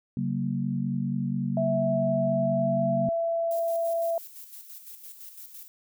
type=chord; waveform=sine; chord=F# major; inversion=second; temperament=equal with one note detuned; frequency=138.59 / 188.88 / 233.1 Hz; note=C#3 / F#3 / A#3; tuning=0 / +36 / 0 cents; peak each=-30 dBFS; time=0.17-3.09 s; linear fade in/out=2 ms
type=tone with pitch glide; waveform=sine; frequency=656 to 668.6 Hz; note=E5 to E5; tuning=-9 to +24 cents; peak=-24 dBFS; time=1.57-4.18 s; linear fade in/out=2 ms; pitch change=+33 cents; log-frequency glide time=2.16-2.92 s
type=noise with tremolo; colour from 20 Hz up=violet; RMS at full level=-43 dBFS; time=3.51-5.68 s; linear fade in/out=0 ms; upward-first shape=square; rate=5.9 Hz; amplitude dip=50%
effects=none